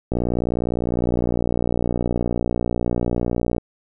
click train, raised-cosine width 2 ms, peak -8 dBFS, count 208, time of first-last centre 0.12-3.582 s, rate 59.8 Hz, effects none

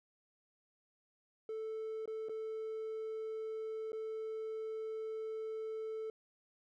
triangle tone with dropouts, 440 Hz, A4, in tune, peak -36 dBFS, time 1.49-6.1 s, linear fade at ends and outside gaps 2 ms, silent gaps 2.057-2.076 / 2.286-2.294 / 3.92-3.93 s, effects tanh soft clip ceiling -32 dBFS

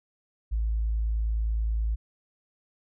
sine tone, 54.8 Hz, A1, 6 cents flat, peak -23 dBFS, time 0.51-1.96 s, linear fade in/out 20 ms, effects tanh soft clip ceiling -19 dBFS

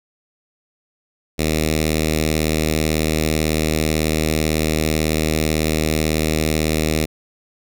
5% pulse tone with notch filter, 78.1 Hz, D#2, 7 cents sharp, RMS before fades -19 dBFS, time 1.38-7.06 s, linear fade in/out 20 ms, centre 940 Hz, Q 0.6, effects none

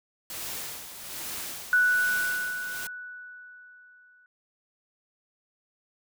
white noise with tremolo, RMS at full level -35 dBFS, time 0.3-2.87 s, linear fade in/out 2 ms, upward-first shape sine, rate 1.2 Hz, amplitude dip 60%
sine tone with exponential decay, 1480 Hz, F#6, in tune, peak -17 dBFS, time 1.73-4.26 s, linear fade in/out 1 ms, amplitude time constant 550 ms
effects none

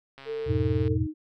click train, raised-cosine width 0.3 ms, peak -29 dBFS, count 96, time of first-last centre 0.18-0.879 s, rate 136 Hz
sine tone, 447.3 Hz, A4, 28 cents sharp, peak -29 dBFS, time 0.25-0.98 s, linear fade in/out 50 ms
sine chord, E major, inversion none, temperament equal with one note detuned, 83.94 / 103.83 / 123.47 Hz, E2 / G#2 / B2, +32 / 0 / 0 cents, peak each -28 dBFS, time 0.46-1.07 s, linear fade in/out 20 ms
sine tone with vibrato, 311.1 Hz, D#4, in tune, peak -30 dBFS, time 0.47-1.14 s, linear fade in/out 50 ms, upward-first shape sine, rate 6.1 Hz, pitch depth 8 cents each way
effects none

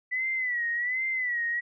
sine tone with vibrato, 1975.5 Hz, B6, in tune, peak -26 dBFS, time 0.11-1.61 s, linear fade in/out 20 ms, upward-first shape sine, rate 1.3 Hz, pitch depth 96 cents each way, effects none

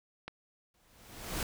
click, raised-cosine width 0.3 ms, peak -24 dBFS, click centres 0.28 s
pink noise with exponential growth, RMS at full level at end -33 dBFS, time 0.74-1.43 s, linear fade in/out 2 ms, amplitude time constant 150 ms
effects none

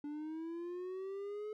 triangle linear sweep, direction up, 289.6 to 429.1 Hz, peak -38 dBFS, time 0.04-1.53 s, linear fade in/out 2 ms, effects none

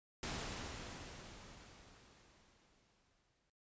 pink noise with exponential decay, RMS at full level -41 dBFS, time 0.23-3.5 s, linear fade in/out 1 ms, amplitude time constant 710 ms, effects noise-tail reverb RT60 0.4 s tail -22 dB re dry + resampled to 16000 Hz

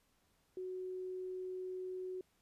sine tone, 370 Hz, F#4, in tune, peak -40 dBFS, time 0.57-2.21 s, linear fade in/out 2 ms, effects pink hiss -75 dBFS RMS until 2.41 s + resampled to 32000 Hz

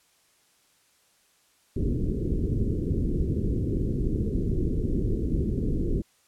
pink low-pass noise, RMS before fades -26 dBFS, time 1.76-6.02 s, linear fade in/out 5 ms, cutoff 420 Hz, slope 48 dB/octave, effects white hiss -64 dBFS RMS until 6.27 s + low-pass 11000 Hz 12 dB/octave

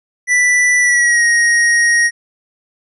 square tone with pitch glide, 1975.5 to 1877.6 Hz, B6 to A#6, 0 to +12 cents, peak -10 dBFS, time 0.27-2.11 s, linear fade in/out 50 ms, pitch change -88 cents, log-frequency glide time 0.79-1.24 s, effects resampled to 24000 Hz

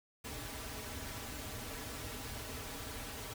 pink noise with comb filter, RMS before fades -44 dBFS, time 0.24-3.34 s, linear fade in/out 10 ms, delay 5.6 ms, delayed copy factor -0.75, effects none

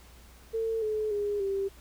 sine tone with pitch steps, 450 / 429.9 / 410.7 / 392.4 Hz, A4 / A4 / G#4 / G4, +39 / -40 / -19 / +2 cents, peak -27 dBFS, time 0.53-1.69 s, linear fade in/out 20 ms, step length 290 ms, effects added 60 Hz sine -53 dBFS peak until 1.8 s + pink hiss -56 dBFS RMS until 1.8 s

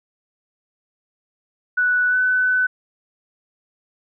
sine tone with pitch glide, 1480 to 1504.1 Hz, F#6 to F#6, 0 to +28 cents, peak -15 dBFS, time 1.77-2.67 s, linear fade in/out 10 ms, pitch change +28 cents, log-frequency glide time 2.09-2.16 s, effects none

